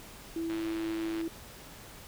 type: tone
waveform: sine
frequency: 329.6 Hz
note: E4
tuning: in tune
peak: -31 dBFS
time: 0.36-1.28 s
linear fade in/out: 2 ms
type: click train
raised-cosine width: 0.3 ms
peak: -27 dBFS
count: 78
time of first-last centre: 0.5-1.213 s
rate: 108 Hz
effects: pink hiss -49 dBFS RMS until 2.07 s